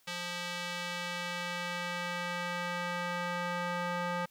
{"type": "tone with band-pass filter sweep", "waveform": "square", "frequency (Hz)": 175.9, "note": "F3", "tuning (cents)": 13, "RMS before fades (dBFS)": -36, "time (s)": [0.07, 4.26], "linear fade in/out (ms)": 10, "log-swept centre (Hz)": [3400, 1200], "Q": 0.87, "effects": ["white hiss -67 dBFS RMS until 4.3 s"]}